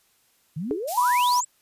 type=exponential sweep; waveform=sine; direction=up; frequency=141.7 to 8040 Hz; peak=-27 dBFS; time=0.56-1.45 s; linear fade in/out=10 ms
type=tone with exponential decay; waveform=sine; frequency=421.8 Hz; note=G#4; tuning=27 cents sharp; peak=-19 dBFS; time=0.71-0.84 s; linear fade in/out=0 ms; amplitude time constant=27 ms
type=high-pass noise; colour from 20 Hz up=white; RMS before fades=-33 dBFS; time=0.87-1.41 s; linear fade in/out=20 ms; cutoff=4400 Hz; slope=12 dB/octave
type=tone; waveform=sine; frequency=984 Hz; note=B5; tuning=7 cents flat; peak=-18 dBFS; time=0.97-1.41 s; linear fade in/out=10 ms
effects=white hiss -64 dBFS RMS until 1.61 s + resampled to 32000 Hz